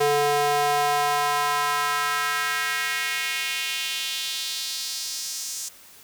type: tone with high-pass filter sweep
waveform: square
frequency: 145.5 Hz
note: D3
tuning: 16 cents flat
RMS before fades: -25 dBFS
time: 0-5.69 s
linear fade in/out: 10 ms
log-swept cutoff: 490 to 6600 Hz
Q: 2.1
effects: white hiss -49 dBFS RMS until 6.03 s